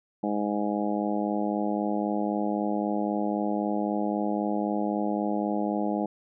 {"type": "harmonic tone", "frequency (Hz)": 103.83, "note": "G#2", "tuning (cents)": 0, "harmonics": [2, 3, 4, 5, 6, 7, 8], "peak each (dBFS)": [-29, -30, -37, -35, -35, -35, -35], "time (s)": [0.23, 6.06], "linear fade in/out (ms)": 5, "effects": []}